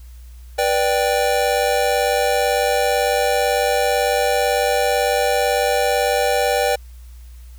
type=chord; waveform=square; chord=G major; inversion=first; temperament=just; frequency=490 / 588 / 784 Hz; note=B4 / D5 / G5; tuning=-14 / +2 / 0 cents; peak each=-21 dBFS; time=0.58-6.76 s; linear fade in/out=10 ms; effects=added 60 Hz sine -36 dBFS peak until 7.58 s + white hiss -54 dBFS RMS until 7.58 s